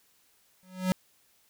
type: tone with exponential growth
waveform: square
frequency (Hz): 185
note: F#3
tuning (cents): 0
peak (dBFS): -21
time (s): 0.63-0.92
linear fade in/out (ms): 0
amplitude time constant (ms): 63
effects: white hiss -66 dBFS RMS until 1.49 s